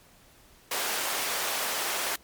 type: high-pass noise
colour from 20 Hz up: pink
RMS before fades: -30 dBFS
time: 0.71-2.16 s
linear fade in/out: 5 ms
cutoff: 610 Hz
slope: 12 dB/octave
effects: pink hiss -57 dBFS RMS until 2.23 s + MP3 96 kbps